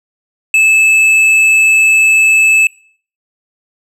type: tone with tanh clipping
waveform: sine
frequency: 2614 Hz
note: E7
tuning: 15 cents flat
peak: -7 dBFS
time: 0.54-2.67 s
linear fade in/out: 2 ms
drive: 9 dB
effects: noise-tail reverb RT60 0.5 s tail -22 dB re dry + low-pass 12000 Hz 12 dB/octave